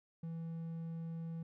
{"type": "tone", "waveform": "triangle", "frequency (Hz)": 164.81, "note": "E3", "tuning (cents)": 0, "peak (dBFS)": -38, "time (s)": [0.23, 1.43], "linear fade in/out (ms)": 5, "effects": []}